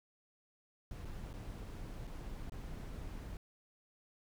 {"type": "noise with dropouts", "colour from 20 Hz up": "brown", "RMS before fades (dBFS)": -45, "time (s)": [0.91, 3.37], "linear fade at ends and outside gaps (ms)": 1, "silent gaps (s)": [[1.049, 1.053], [1.331, 1.338], [2.071, 2.075], [2.497, 2.52]], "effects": []}